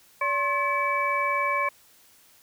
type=harmonic tone with a mistuned harmonic; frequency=573 Hz; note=D5; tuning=43 cents flat; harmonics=1 / 2 / 3 / 4; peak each=-31 / -25 / -35 / -27 dBFS; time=0.21-1.69 s; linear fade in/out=5 ms; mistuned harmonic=2; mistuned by=-120 cents; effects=white hiss -57 dBFS RMS until 2.42 s